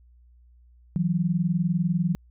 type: tone pair together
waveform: sine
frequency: 163.39 / 183.4 Hz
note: E3 / F#3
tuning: -15 / -15 cents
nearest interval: major second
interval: 200 cents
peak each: -24 dBFS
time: 0.96-2.15 s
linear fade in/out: 0 ms
effects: added 60 Hz sine -52 dBFS peak until 2.3 s